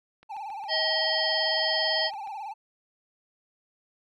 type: click train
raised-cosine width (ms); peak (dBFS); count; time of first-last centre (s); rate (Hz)
0.3; -36; 16; 0.23-2.274; 7.34
type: tone with vibrato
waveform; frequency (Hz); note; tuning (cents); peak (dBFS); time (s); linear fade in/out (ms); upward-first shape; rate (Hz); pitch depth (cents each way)
triangle; 830.6; G#5; 0; -32; 0.29-2.54; 20; sine; 18; 120
type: harmonic tone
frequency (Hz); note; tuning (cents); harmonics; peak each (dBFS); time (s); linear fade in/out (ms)
634; D#5; +32; 1 / 3 / 5 / 7 / 8; -30 / -30 / -30 / -30 / -30; 0.68-2.11; 50
effects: none